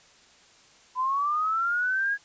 sine linear sweep, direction up, 1000 to 1661.2 Hz, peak -23 dBFS, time 0.95-2.18 s, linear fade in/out 50 ms, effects white hiss -56 dBFS RMS until 2.24 s + resampled to 16000 Hz

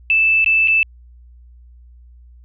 sine tone with dropouts, 2637 Hz, E7, in tune, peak -11 dBFS, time 0.1-0.83 s, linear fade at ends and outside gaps 1 ms, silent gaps 0.445-0.461 / 0.675-0.681 s, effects added 60 Hz sine -41 dBFS peak until 2.44 s

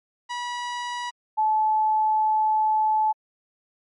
sawtooth / sine tone pair in turn, 971 / 865.1 Hz, B5 / A5, -30 / -30 cents, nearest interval major second, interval 200 cents, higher first, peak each -24 / -18 dBFS, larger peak second, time 0.29-1.11 / 1.37-3.13 s, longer second, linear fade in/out 20 ms, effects low-pass 6000 Hz 12 dB/octave + MP3 48 kbps

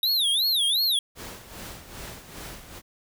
square tone with vibrato, 3735 Hz, A#7, 3 cents sharp, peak -21 dBFS, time 0.03-0.99 s, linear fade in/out 2 ms, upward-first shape sine, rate 2.8 Hz, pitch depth 260 cents each way
pink noise with tremolo, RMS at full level -38 dBFS, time 1.15-2.82 s, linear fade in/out 50 ms, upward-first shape sine, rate 2.5 Hz, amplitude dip 65%
effects none

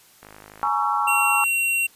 click train, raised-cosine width 0.5 ms, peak -27 dBFS, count 24, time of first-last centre 0.23-0.672 s, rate 52 Hz
sine chord, A# half-diminished seventh, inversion third, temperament just, 839.1 / 932.3 / 1118.8 / 1342.6 Hz, G#5 / A#5 / C#6 / E6, +18 / 0 / +16 / +31 cents, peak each -24 / -27 / -24 / -25 dBFS, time 0.63-1.44 s, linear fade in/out 0 ms
square tone, 2740 Hz, F7, 34 cents flat, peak -20 dBFS, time 1.07-1.87 s, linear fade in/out 10 ms
effects white hiss -53 dBFS RMS until 1.95 s + resampled to 32000 Hz

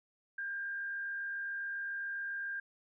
sine tone with frequency modulation, 1600 Hz, G6, 35 cents sharp, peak -36 dBFS, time 0.38-2.6 s, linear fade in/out 5 ms, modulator 67.3 Hz, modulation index 0.4, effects none

